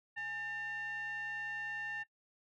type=tone with frequency modulation; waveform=sine; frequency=1795 Hz; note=A6; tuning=34 cents sharp; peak=-37 dBFS; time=0.16-2.04 s; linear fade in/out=20 ms; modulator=963 Hz; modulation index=0.59; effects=noise-tail reverb RT60 0.1 s tail -21 dB re dry + tanh soft clip ceiling -34 dBFS